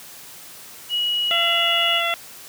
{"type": "tone with pitch glide", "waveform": "sine", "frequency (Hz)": [2910, 2888], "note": ["F#7", "F#7"], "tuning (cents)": [-29, -43], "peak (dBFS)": -19, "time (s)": [0.89, 2.02], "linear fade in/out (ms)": 50, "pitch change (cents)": -14, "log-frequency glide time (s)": [1.37, 1.72]}
{"type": "harmonic tone", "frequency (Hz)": 680, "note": "F5", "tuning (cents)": -46, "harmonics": [1, 2, 3, 4, 5], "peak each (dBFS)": [-26, -26, -26, -26, -26], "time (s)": [1.31, 2.14], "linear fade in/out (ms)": 0}
{"effects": ["white hiss -41 dBFS RMS until 2.48 s", "high-pass 80 Hz 12 dB/octave"]}